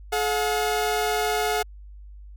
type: tone pair together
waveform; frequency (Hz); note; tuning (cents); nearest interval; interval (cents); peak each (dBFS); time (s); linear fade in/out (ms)
sawtooth; 427.5 / 719; A4 / F#5; -50 / -50; major sixth; 900; -21; 0.12-1.63; 10
effects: added 50 Hz sine -40 dBFS peak until 2.36 s